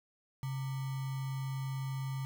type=tone with sample-and-hold; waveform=sine; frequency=134.2 Hz; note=C3; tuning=44 cents sharp; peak=-34 dBFS; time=0.43-2.25 s; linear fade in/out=0 ms; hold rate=1050 Hz; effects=none